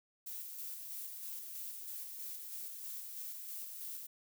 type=noise with tremolo; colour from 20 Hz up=violet; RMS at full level=-44 dBFS; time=0.26-4.07 s; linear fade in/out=10 ms; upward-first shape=square; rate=3.1 Hz; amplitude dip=30%; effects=none